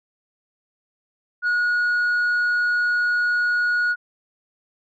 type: tone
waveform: sine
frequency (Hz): 1451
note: F#6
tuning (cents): -34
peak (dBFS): -15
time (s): 1.42-3.96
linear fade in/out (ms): 50
effects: tanh soft clip ceiling -17 dBFS